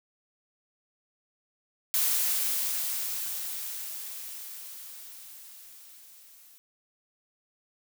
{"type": "noise with level ramp", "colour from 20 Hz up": "blue", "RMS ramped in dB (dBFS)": [-25, -55], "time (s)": [1.94, 6.58], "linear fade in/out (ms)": 0, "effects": []}